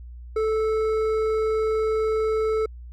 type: tone with hard clipping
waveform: triangle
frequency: 437.8 Hz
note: A4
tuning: 9 cents flat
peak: -22 dBFS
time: 0.36-2.66 s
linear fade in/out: 5 ms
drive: 11 dB
effects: added 60 Hz sine -37 dBFS peak until 2.92 s

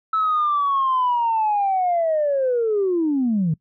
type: linear sweep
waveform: sine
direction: down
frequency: 1311 to 148.2 Hz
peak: -16 dBFS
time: 0.13-3.54 s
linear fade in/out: 5 ms
effects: noise-tail reverb RT60 0.1 s tail -23 dB re dry + tanh soft clip ceiling -13 dBFS

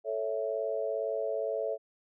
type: chord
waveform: sine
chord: A major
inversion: none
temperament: equal with one note detuned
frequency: 440 / 557.3 / 659.3 Hz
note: A4 / C#5 / E5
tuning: 0 / +9 / 0 cents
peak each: -34 dBFS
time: 0.04-1.78 s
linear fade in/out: 50 ms
effects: none

